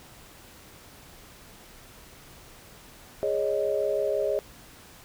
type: chord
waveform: sine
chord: Ab suspended fourth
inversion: none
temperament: equal with one note detuned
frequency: 415.3 / 554.4 / 620.5 Hz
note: Ab4 / Db5 / Eb5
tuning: 0 / 0 / -5 cents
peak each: -28 dBFS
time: 3.23-4.39 s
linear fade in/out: 0 ms
effects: pink hiss -50 dBFS RMS until 5.04 s